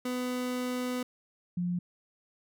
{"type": "tone pair in turn", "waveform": ["30% pulse", "sine"], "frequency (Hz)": [250, 176.78], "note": ["B3", "F3"], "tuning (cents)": [21, 21], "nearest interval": "tritone", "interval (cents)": 600, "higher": "first", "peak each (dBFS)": -28, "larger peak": "neither", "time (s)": [[0.05, 1.03], [1.57, 1.79]], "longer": "first", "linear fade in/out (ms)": 5, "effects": []}